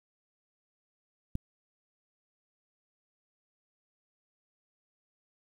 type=click; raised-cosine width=5 ms; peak=-20 dBFS; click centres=1.354 s; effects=9-bit